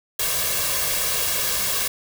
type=noise with comb filter; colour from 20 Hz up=white; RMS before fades=-23 dBFS; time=0.19-1.88 s; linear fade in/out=5 ms; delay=1.8 ms; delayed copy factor=+0.65; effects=none